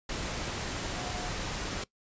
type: tone in noise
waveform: sine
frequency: 722 Hz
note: F#5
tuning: 43 cents flat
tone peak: -41 dBFS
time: 0.96-1.3 s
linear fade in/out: 5 ms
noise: pink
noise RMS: -35 dBFS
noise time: 0.09-1.84 s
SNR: -9 dB
effects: noise-tail reverb RT60 0.1 s tail -20 dB re dry + resampled to 16000 Hz